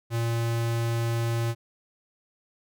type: tone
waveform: square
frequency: 116.1 Hz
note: A#2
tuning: 7 cents flat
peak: -25 dBFS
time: 0.1-1.55 s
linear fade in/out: 50 ms
effects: none